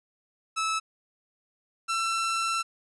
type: tone pair in turn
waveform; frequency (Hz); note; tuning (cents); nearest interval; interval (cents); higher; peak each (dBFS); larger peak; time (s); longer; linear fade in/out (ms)
sawtooth; 1305 / 1341.7; E6 / E6; -18 / +30; unison; 48; second; -22; neither; 0.56-0.8 / 1.88-2.63; second; 20
effects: resampled to 24000 Hz